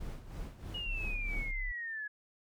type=noise with tremolo; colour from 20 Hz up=brown; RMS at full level=-41 dBFS; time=0-1.52 s; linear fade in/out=10 ms; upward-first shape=sine; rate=3.1 Hz; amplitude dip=70%
type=exponential sweep; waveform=sine; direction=down; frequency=2911 to 1678 Hz; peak=-37 dBFS; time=0.74-2.08 s; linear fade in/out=10 ms
type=tone; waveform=sine; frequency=33.59 Hz; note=C1; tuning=46 cents sharp; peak=-35 dBFS; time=0.86-1.72 s; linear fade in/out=10 ms
effects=none